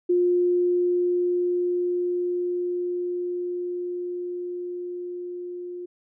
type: tone with level ramp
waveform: sine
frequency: 354.9 Hz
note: F4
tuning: 28 cents sharp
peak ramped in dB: -17 to -32 dBFS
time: 0.09-5.86 s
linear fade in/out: 10 ms
effects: none